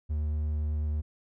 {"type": "tone with vibrato", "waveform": "triangle", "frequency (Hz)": 75.7, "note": "D#2", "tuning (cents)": -47, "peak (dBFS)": -25, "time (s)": [0.09, 1.02], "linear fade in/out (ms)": 20, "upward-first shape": "triangle", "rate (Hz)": 9.6, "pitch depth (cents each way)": 9, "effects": []}